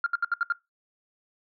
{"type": "tone bursts", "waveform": "sine", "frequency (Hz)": 1396.9, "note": "F6", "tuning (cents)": 0, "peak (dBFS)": -20, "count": 6, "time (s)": [0.04, 0.523], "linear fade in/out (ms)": 2, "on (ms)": 23, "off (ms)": 69, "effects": ["noise-tail reverb RT60 0.2 s tail -22 dB re dry", "tanh soft clip ceiling -17 dBFS"]}